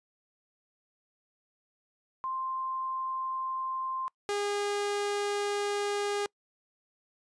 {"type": "tone pair in turn", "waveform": ["sine", "sawtooth"], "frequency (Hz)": [1048, 408.3], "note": ["C6", "G#4"], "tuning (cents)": [2, -29], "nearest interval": "octave + major third", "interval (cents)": 1631, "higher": "first", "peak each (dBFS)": [-31, -25], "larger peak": "second", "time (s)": [[2.24, 4.08], [4.29, 6.26]], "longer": "second", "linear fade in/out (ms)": 0, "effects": ["noise-tail reverb RT60 0.1 s tail -26 dB re dry", "resampled to 22050 Hz"]}